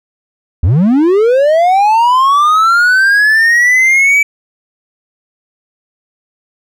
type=linear sweep; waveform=triangle; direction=up; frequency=68.8 to 2312 Hz; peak=-4 dBFS; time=0.63-4.23 s; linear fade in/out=5 ms; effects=none